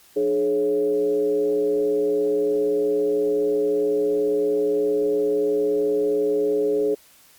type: tone with frequency modulation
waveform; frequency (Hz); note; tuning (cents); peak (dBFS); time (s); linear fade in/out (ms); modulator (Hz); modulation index
sine; 423.6; G#4; +34; -18; 0.16-6.95; 10; 123; 0.67
effects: white hiss -53 dBFS RMS until 7.38 s + Opus 48 kbps